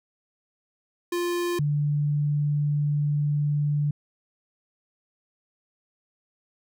square / sine tone pair in turn, 349.2 / 146.82 Hz, F4 / D3, 0 / 0 cents, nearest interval octave + minor third, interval 1500 cents, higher first, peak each -25 / -21 dBFS, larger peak second, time 1.12-1.59 / 1.59-3.91 s, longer second, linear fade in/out 5 ms, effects none

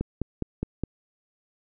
click train, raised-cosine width 3 ms, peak -14 dBFS, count 5, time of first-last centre 0.01-0.836 s, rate 4.84 Hz, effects none

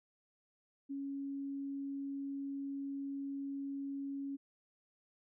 sine tone, 277.2 Hz, C#4, in tune, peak -38 dBFS, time 0.89-4.37 s, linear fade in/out 20 ms, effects none

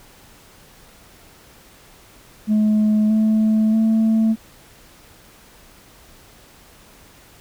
sine tone with pitch steps, 213.5 / 217.6 / 221.8 Hz, G#3 / A3 / A3, +48 / -19 / +14 cents, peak -11 dBFS, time 2.47-4.36 s, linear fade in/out 50 ms, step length 630 ms, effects tanh soft clip ceiling -12 dBFS + pink hiss -48 dBFS RMS until 7.4 s

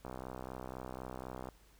click train, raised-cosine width 1 ms, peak -29 dBFS, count 93, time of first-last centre 0.05-1.488 s, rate 64 Hz, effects added 50 Hz sine -62 dBFS peak until 1.79 s + pink hiss -66 dBFS RMS until 1.79 s

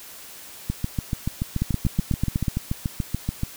two click trains, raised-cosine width 5 ms, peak -11 / -9 dBFS, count 20 / 8, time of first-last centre 0.7-3.434 / 1.62-2.482 s, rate 6.95 / 8.12 Hz, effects white hiss -42 dBFS RMS until 3.56 s

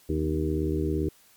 harmonic tone with a mistuned harmonic, 77.6 Hz, D#2, 4 cents flat, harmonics 1 / 2 / 3 / 4 / 5 / 6, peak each -29 / -32 / -37 / -29 / -30 / -37 dBFS, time 0.09-1.09 s, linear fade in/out 5 ms, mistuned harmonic 3, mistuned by +70 cents, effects white hiss -58 dBFS RMS until 1.36 s + MP3 96 kbps

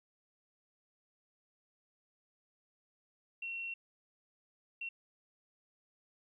sine tone bursts at uneven times, 2725 Hz, F7, 43 cents flat, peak -38 dBFS, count 2, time 3.42-3.74 / 4.81-4.89 s, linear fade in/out 5 ms, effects 13-bit

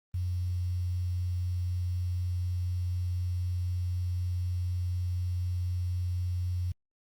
sine tone with quantisation, 89.6 Hz, F2, 45 cents sharp, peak -28 dBFS, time 0.14-6.72 s, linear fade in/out 5 ms, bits 9, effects Opus 32 kbps

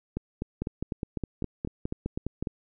two click trains, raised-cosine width 3 ms, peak -17 / -17 dBFS, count 10 / 10, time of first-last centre 0.17-2.426 / 0.62-2.472 s, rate 3.99 / 4.86 Hz, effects none

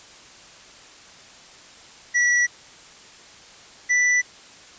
square tone pair in turn, 1944 / 1975.7 Hz, B6 / B6, -28 / 0 cents, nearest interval unison, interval 28 cents, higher second, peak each -17 dBFS, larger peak neither, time 2.14-2.47 / 3.89-4.22 s, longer neither, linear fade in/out 20 ms, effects white hiss -46 dBFS RMS until 4.78 s + resampled to 16000 Hz

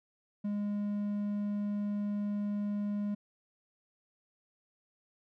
triangle tone, 205.6 Hz, G#3, 17 cents flat, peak -29 dBFS, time 0.44-3.15 s, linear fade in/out 10 ms, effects none

